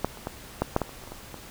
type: clicks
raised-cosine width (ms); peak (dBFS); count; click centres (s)
1; -9 / -29 / -16 / -9 / -7 / -12 / -28 / -29 / -30 / -24 / -24; 11; 0.046 / 0.173 / 0.271 / 0.62 / 0.764 / 0.817 / 0.893 / 1.038 / 1.075 / 1.12 / 1.343
effects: pink hiss -45 dBFS RMS until 1.5 s